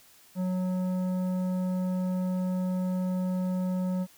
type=tone with tanh clipping; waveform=sine; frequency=183.7 Hz; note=F#3; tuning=12 cents flat; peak=-28 dBFS; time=0.35-4.07 s; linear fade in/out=50 ms; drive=11 dB; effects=white hiss -57 dBFS RMS until 4.17 s